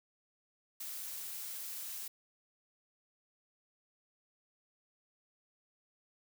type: noise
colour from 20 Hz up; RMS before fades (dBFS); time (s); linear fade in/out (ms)
blue; -43; 0.8-2.08; 5
effects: none

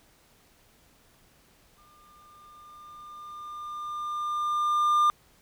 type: tone with exponential growth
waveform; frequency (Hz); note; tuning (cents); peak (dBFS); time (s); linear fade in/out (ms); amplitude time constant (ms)
triangle; 1200; D6; +37; -16; 1.78-5.1; 0; 720
effects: pink hiss -61 dBFS RMS until 5.41 s

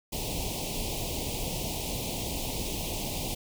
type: band-stop noise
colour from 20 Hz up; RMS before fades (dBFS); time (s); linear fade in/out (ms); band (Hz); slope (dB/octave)
pink; -33; 0.12-3.35; 10; 910 to 2400; 48
effects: none

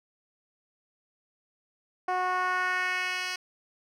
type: tone with band-pass filter sweep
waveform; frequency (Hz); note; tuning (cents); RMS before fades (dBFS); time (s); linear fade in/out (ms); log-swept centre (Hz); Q
10% pulse; 366.2; F#4; -18; -29; 2.08-3.36; 5; 730 to 3800; 1.6
effects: none

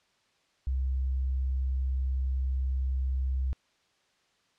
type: tone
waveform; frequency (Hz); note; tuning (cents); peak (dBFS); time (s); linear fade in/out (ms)
sine; 65.41; C2; 0; -26; 0.67-3.53; 0
effects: white hiss -69 dBFS RMS until 4.58 s + low-pass 5000 Hz 12 dB/octave

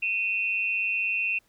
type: tone pair together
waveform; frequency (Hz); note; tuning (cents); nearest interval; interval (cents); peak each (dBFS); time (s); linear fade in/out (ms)
sine; 2506 / 2710; D#7 / E7; +12 / +47; minor second; 135; -27; 0.02-1.39; 10
effects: pink hiss -66 dBFS RMS until 1.48 s

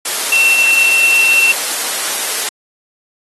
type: tone in noise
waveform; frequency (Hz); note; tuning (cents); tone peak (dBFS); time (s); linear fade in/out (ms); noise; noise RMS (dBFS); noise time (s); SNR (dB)
sine; 2700; E7; +41; -8; 0.32-1.52; 5; white; -18; 0.05-2.49; +7
effects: high-pass 400 Hz 12 dB/octave + AAC 32 kbps

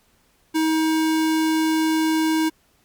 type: tone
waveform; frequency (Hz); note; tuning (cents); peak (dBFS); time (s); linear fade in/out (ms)
square; 317.4; D#4; +35; -18; 0.54-2.5; 20
effects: pink hiss -61 dBFS RMS until 2.84 s + MP3 96 kbps

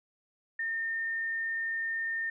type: tone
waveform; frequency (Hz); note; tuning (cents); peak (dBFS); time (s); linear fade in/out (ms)
sine; 1818; A#6; -44; -30; 0.59-2.3; 5
effects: none

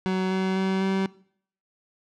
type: tone with pitch steps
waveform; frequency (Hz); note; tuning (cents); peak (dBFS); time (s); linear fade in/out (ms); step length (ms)
30% pulse; 187.2 / 188.83 / 190.47 / 192.13; F#3 / F#3 / G3 / G3; +20 / +36 / -50 / -35; -20; 0.06-1.06; 0; 250
effects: noise-tail reverb RT60 0.6 s tail -21 dB re dry + low-pass 4000 Hz 12 dB/octave

